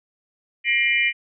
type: tone cluster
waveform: sine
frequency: 1901 / 2123 / 2381 / 2965 Hz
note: A#6 / C7 / D7 / F#7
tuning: +33 / +25 / +23 / +3 cents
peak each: -23 / -23 / -20 / -27 dBFS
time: 0.64-1.13 s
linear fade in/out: 50 ms
effects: none